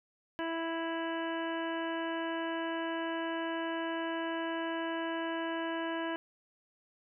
harmonic tone, 329.6 Hz, E4, in tune, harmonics 1 / 2 / 3 / 4 / 5 / 6 / 7 / 8 / 9, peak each -36 / -39 / -40 / -50 / -41 / -51 / -53 / -53 / -47 dBFS, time 0.39-6.16 s, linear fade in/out 0 ms, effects none

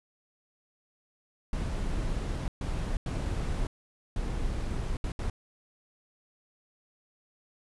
brown noise bursts at uneven times, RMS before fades -31 dBFS, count 6, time 1.53-2.48 / 2.61-2.97 / 3.06-3.67 / 4.16-4.97 / 5.04-5.12 / 5.19-5.3 s, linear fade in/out 2 ms, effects resampled to 24000 Hz

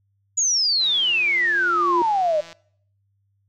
sine exponential sweep, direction down, 6940 to 587.3 Hz, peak -17 dBFS, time 0.37-2.41 s, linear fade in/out 10 ms
sine tone with exponential growth, 349.2 Hz, F4, in tune, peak -19 dBFS, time 0.73-2.02 s, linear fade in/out 1 ms, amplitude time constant 280 ms
click train, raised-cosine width 0.2 ms, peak -25 dBFS, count 288, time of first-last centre 0.81-2.529 s, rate 167 Hz
effects noise-tail reverb RT60 0.6 s tail -22 dB re dry + added 99 Hz sine -64 dBFS peak until 3.48 s

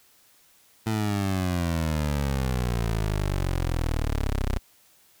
20% pulse exponential sweep, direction down, 111.9 to 31.25 Hz, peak -19 dBFS, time 0.86-4.59 s, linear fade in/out 10 ms, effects white hiss -59 dBFS RMS until 5.2 s

